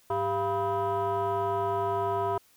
sine tone with frequency modulation, 688 Hz, F5, 26 cents flat, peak -24 dBFS, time 0.1-2.38 s, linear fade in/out 5 ms, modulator 293 Hz, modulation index 1.5, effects tanh soft clip ceiling -22 dBFS + white hiss -62 dBFS RMS until 2.56 s

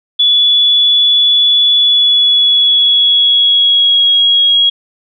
sine tone with pitch glide, 3427 to 3301 Hz, A7 to G#7, -46 to -11 cents, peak -6 dBFS, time 0.19-4.7 s, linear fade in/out 10 ms, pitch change -65 cents, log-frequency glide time 1.78-4.11 s, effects none

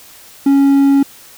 triangle tone, 277.2 Hz, C#4, in tune, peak -5 dBFS, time 0.46-1.03 s, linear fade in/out 5 ms, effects white hiss -40 dBFS RMS until 1.37 s

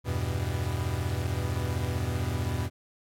45% pulse chord, E minor, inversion none, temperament equal, 82.41 / 98 / 123.47 Hz, E2 / G2 / B2, 0 / 0 / 0 cents, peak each -32 dBFS, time 0.04-2.7 s, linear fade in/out 50 ms, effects AAC 64 kbps

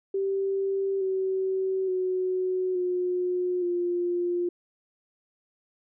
sine tone with pitch steps, 389.9 / 379.9 / 370.1 / 360.7 / 351.4 Hz, G4 / F#4 / F#4 / F#4 / F4, -9 / +46 / 0 / -44 / +11 cents, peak -24 dBFS, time 0.14-4.49 s, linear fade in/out 5 ms, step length 870 ms, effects none

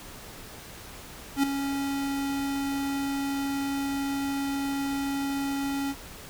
square tone with ADSR envelope, 277.2 Hz, C#4, in tune, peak -19 dBFS, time 1.36-5.95 s, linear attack 73 ms, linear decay 5 ms, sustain -9 dB, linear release 49 ms, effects pink hiss -44 dBFS RMS until 6.29 s

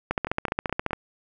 two click trains, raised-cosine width 0.5 ms, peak -16 / -9 dBFS, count 4 / 13, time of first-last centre 0.27-0.908 / 0.11-0.932 s, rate 4.7 / 14.6 Hz, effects none

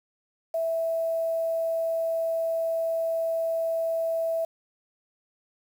sine tone with quantisation, 657 Hz, E5, 6 cents flat, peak -24 dBFS, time 0.54-4.45 s, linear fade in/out 5 ms, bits 8, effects none

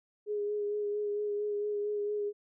sine tone with vibrato, 414.6 Hz, G#4, 3 cents flat, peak -30 dBFS, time 0.26-2.33 s, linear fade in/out 50 ms, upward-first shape sine, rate 4.4 Hz, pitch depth 20 cents each way, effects none

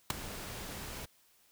pink noise with ADSR envelope, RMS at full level -26 dBFS, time 0.1-1.06 s, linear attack 3 ms, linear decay 9 ms, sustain -17 dB, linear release 14 ms, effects white hiss -67 dBFS RMS until 1.51 s

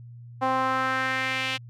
sawtooth tone with band-pass filter sweep, 261.6 Hz, C4, in tune, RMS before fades -26 dBFS, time 0.41-1.58 s, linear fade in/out 20 ms, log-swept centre 880 to 2900 Hz, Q 2.4, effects added 119 Hz sine -41 dBFS peak until 1.69 s

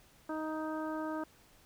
harmonic tone, 312.5 Hz, D#4, 8 cents sharp, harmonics 1 / 2 / 3 / 4 / 5, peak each -37 / -41 / -43 / -45 / -48 dBFS, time 0.29-1.24 s, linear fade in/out 5 ms, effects pink hiss -63 dBFS RMS until 1.65 s

